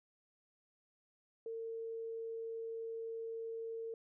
sine tone, 453.9 Hz, A#4, 46 cents flat, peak -40 dBFS, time 1.46-3.94 s, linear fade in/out 2 ms, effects none

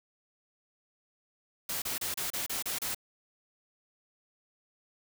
white noise bursts, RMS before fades -34 dBFS, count 8, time 1.69-2.947 s, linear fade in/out 5 ms, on 130 ms, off 31 ms, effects none

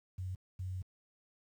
sine tone bursts at uneven times, 92.5 Hz, F#2, in tune, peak -36 dBFS, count 2, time 0.18-0.35 / 0.59-0.82 s, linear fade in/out 5 ms, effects high-pass 60 Hz 12 dB/octave + 11-bit

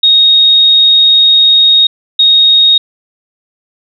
sine tone pair in turn, 3737 / 3737 Hz, A#7 / A#7, +4 / +4 cents, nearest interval unison, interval 0 cents, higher neither, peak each -3 dBFS, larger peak neither, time 0.03-1.87 / 2.19-2.78 s, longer first, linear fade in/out 5 ms, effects none

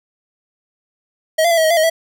square tone with pitch steps, 635 / 686 / 670 / 642 / 631 / 680 / 629 / 656 Hz, D#5 / F5 / E5 / E5 / D#5 / F5 / D#5 / E5, +35 / -31 / +28 / -46 / +24 / -46 / +19 / -9 cents, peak -12 dBFS, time 1.38-1.9 s, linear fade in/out 10 ms, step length 65 ms, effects none

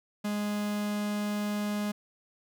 45% pulse tone, 207.7 Hz, G#3, in tune, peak -29 dBFS, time 0.24-1.92 s, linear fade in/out 10 ms, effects none

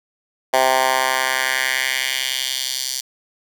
10% pulse tone with high-pass filter sweep, 130.81 Hz, C3, in tune, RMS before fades -20 dBFS, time 0.53-3.01 s, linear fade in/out 10 ms, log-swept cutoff 700 to 5100 Hz, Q 1.8, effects none

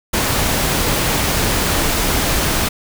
pink noise, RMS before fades -17 dBFS, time 0.13-2.69 s, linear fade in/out 10 ms, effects none

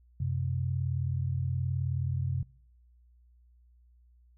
sine tone pair together, 92 / 130.97 Hz, F#2 / C3, -9 / +2 cents, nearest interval tritone, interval 611 cents, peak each -31 / -30 dBFS, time 0.2-2.43 s, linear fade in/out 5 ms, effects noise-tail reverb RT60 0.7 s tail -25 dB re dry + added 60 Hz sine -58 dBFS peak until 4.37 s

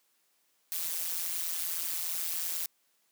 blue noise with amplitude modulation, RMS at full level -30 dBFS, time 0.72-2.66 s, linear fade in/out 0 ms, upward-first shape sine, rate 170 Hz, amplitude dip 90%, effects white hiss -72 dBFS RMS until 3.11 s + high-pass 200 Hz 12 dB/octave

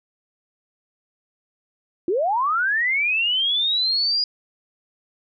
sine linear sweep, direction up, 322.9 to 4914 Hz, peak -18 dBFS, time 2.08-4.24 s, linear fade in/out 2 ms, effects none

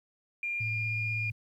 sine tone with pitch glide, 2400 to 2418 Hz, D7 to D7, +37 to +50 cents, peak -30 dBFS, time 0.43-1.3 s, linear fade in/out 2 ms, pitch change +13 cents, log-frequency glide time 0.54-1.02 s
sine tone with vibrato, 110 Hz, A2, in tune, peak -32 dBFS, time 0.6-1.32 s, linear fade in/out 10 ms, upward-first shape triangle, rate 16 Hz, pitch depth 41 cents each way
effects tanh soft clip ceiling -22 dBFS + 11-bit

